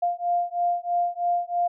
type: beating tone pair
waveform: sine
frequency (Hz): 698.5 / 701.6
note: F5 / F5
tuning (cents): 0 / +8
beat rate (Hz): 3.1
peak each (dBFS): -25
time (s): 0.02-1.68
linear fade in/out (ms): 10
effects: none